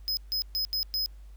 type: tone bursts at uneven times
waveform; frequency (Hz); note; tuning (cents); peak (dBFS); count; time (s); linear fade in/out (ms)
square; 5070; D#8; +32; -27; 5; 0.08-0.17 / 0.32-0.42 / 0.55-0.65 / 0.73-0.83 / 0.94-1.06; 0
effects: added 50 Hz sine -44 dBFS peak until 1.36 s + pink hiss -66 dBFS RMS until 1.36 s